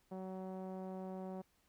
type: tone with low-pass filter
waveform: sawtooth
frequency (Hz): 187.8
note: F#3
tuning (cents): +26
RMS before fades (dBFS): -45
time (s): 0.11-1.42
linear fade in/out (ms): 10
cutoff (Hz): 730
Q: 1.8
effects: pink hiss -75 dBFS RMS until 1.68 s